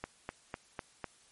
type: click train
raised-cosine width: 0.5 ms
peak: -22 dBFS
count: 5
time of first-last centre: 0.04-1.043 s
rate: 3.99 Hz
effects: white hiss -63 dBFS RMS until 1.31 s + MP3 48 kbps